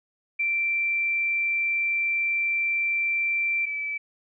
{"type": "tone pair in turn", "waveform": "sine", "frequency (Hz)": [2349, 2309], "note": ["D7", "D7"], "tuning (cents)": [0, -30], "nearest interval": "unison", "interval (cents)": 30, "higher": "first", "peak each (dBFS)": [-22, -27], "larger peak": "first", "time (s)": [[0.39, 3.66], [3.66, 3.98]], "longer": "first", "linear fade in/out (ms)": 10, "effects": []}